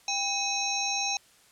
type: harmonic tone with a mistuned harmonic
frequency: 795 Hz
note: G5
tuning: 24 cents sharp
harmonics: 1 / 3 / 5 / 7 / 8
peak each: -33 / -33 / -33 / -33 / -33 dBFS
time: 0.08-1.17 s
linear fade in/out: 2 ms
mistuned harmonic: 3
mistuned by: +110 cents
effects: white hiss -59 dBFS RMS until 1.51 s + low-pass 10000 Hz 12 dB/octave